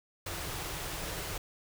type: band-stop noise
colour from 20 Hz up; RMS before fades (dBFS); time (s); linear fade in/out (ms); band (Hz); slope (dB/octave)
pink; -38; 0.26-1.38; 5; 190 to 290; 96
effects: none